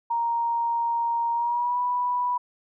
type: tone with pitch glide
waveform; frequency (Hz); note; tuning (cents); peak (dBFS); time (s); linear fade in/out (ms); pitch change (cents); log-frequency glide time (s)
sine; 934 to 983.3; A#5 to B5; +3 to -8; -22; 0.1-2.38; 10; +89; 1.33-1.79
effects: none